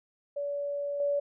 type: tone with level steps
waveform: sine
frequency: 572 Hz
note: D5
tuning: 46 cents flat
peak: -30 / -25 dBFS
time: 0.36-1.2 s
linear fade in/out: 10 ms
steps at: 1 s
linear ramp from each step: 2 ms
effects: none